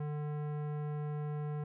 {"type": "tone with tanh clipping", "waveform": "sine", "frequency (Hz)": 148.9, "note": "D3", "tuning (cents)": 24, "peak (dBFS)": -37, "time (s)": [0, 1.64], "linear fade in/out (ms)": 5, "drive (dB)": 17, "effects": []}